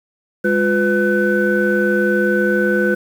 sine tone cluster, 204.9 / 353.4 / 501 / 1504 Hz, G#3 / F4 / B4 / F#6, -23 / +21 / +25 / +28 cents, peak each -18 dBFS, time 0.44-2.95 s, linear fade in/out 10 ms, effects tanh soft clip ceiling -5 dBFS + 7-bit

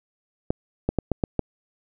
clicks, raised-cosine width 2 ms, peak -8 dBFS, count 6, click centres 0.505 / 0.89 / 0.987 / 1.117 / 1.238 / 1.393 s, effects none

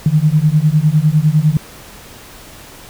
sine beating tone pair, 148.4 / 158.3 Hz, D3 / D#3, +18 / +30 cents, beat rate 9.9 Hz, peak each -12 dBFS, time 0.06-1.57 s, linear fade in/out 2 ms, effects pink hiss -37 dBFS RMS until 2.89 s

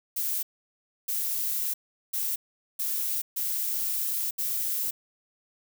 violet noise bursts at uneven times, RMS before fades -29 dBFS, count 6, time 0.16-0.43 / 1.08-1.74 / 2.13-2.36 / 2.79-3.22 / 3.36-4.31 / 4.38-4.91 s, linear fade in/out 10 ms, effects none

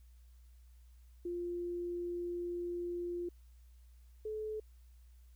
sine tone pair in turn, 349.2 / 431.5 Hz, F4 / A4, 0 / -34 cents, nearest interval major third, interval 366 cents, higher second, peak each -36 / -37 dBFS, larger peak first, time 1.25-3.29 / 4.25-4.6 s, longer first, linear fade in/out 5 ms, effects added 60 Hz sine -56 dBFS peak until 5.35 s + white hiss -75 dBFS RMS until 5.35 s

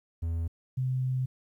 triangle / sine tone pair in turn, 83 / 129.05 Hz, E2 / C3, +12 / -23 cents, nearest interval minor sixth, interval 765 cents, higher second, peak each -26 dBFS, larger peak neither, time 0.22-0.48 / 0.77-1.26 s, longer second, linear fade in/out 10 ms, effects 11-bit

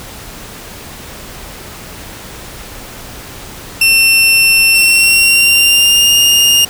sawtooth tone with pitch glide, 2700 to 2826 Hz, E7 to F7, +41 to +20 cents, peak -3 dBFS, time 3.81-6.65 s, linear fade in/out 5 ms, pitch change +79 cents, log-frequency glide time 4.72-6.14 s, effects pink hiss -30 dBFS RMS until 6.69 s

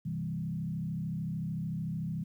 sine tone with frequency modulation, 164.1 Hz, E3, 8 cents flat, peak -32 dBFS, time 0.05-2.24 s, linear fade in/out 10 ms, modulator 33.5 Hz, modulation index 1.1, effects 11-bit

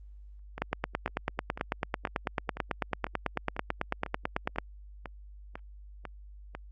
two click trains, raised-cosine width 0.5 ms, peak -23 / -13 dBFS, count 13 / 37, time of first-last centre 0.58-6.55 / 0.62-4.585 s, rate 2.01 / 9.08 Hz, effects added 50 Hz sine -46 dBFS peak until 6.71 s + Opus 24 kbps

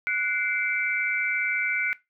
sine tone cluster, 1477 / 2094 / 2308 Hz, F#6 / C7 / D7, -3 / +1 / -31 cents, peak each -28 dBFS, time 0.07-1.93 s, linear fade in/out 0 ms, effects noise-tail reverb RT60 0.2 s tail -18 dB re dry

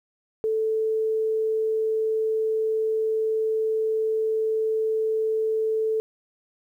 sine tone, 439.6 Hz, A4, 2 cents flat, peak -21 dBFS, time 0.44-6 s, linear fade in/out 0 ms, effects 10-bit

